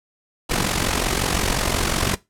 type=noise with amplitude modulation; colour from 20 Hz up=pink; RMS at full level=-18 dBFS; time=0.49-2.16 s; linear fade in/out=20 ms; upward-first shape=sine; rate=45.6 Hz; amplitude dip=70%; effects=noise-tail reverb RT60 0.2 s tail -19 dB re dry + low-pass 11000 Hz 12 dB/octave